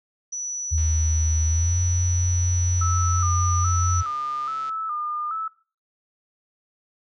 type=tone; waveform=sine; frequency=5920 Hz; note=F#8; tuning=in tune; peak=-27 dBFS; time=0.32-4.01 s; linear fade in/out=10 ms
type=tone with pitch glide; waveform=sine; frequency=79.8 to 89.57 Hz; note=D#2 to F2; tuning=+44 to +44 cents; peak=-19 dBFS; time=0.71-4.03 s; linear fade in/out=20 ms; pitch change=+200 cents; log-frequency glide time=1.47-1.78 s
type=click train; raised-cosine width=0.2 ms; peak=-28 dBFS; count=545; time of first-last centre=0.78-4.694 s; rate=139 Hz
type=tone with vibrato; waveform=sine; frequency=1258 Hz; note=D#6; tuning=19 cents sharp; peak=-25 dBFS; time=2.81-5.48 s; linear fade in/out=5 ms; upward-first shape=square; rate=1.2 Hz; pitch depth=67 cents each way
effects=noise-tail reverb RT60 0.4 s tail -19 dB re dry